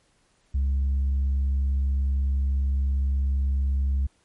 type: tone with tanh clipping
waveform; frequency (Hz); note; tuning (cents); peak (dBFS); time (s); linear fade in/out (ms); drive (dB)
sine; 68; C#2; -33; -21; 0.54-4.07; 10; 1
effects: pink hiss -65 dBFS RMS until 4.24 s + MP3 48 kbps